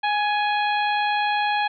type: harmonic tone with a mistuned harmonic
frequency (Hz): 830.6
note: G#5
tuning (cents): 0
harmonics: 1 / 2 / 3 / 4 / 5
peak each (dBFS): -21 / -27 / -29 / -32 / -37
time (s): 0.03-1.68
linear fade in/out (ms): 10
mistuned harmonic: 2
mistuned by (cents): +20
effects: none